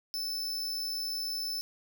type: tone with amplitude modulation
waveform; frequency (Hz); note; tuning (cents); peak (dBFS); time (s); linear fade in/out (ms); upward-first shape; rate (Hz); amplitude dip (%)
45% pulse; 5270; E8; -1; -31; 0.14-1.61; 0; sine; 194; 35
effects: none